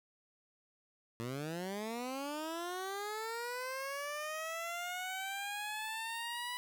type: linear sweep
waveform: 15% pulse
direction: up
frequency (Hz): 112.4 to 987.8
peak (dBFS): -32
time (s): 1.2-6.57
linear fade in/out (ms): 0
effects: none